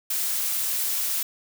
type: noise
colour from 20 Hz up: blue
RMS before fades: -26 dBFS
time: 0.1-1.23 s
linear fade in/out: 5 ms
effects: none